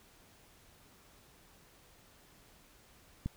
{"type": "click", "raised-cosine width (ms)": 5, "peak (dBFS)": -22, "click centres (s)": 3.26, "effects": ["pink hiss -62 dBFS RMS until 3.36 s"]}